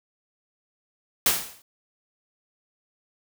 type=noise with exponential decay; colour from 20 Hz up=white; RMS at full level=-17 dBFS; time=1.26-1.62 s; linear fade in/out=2 ms; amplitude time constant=77 ms; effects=none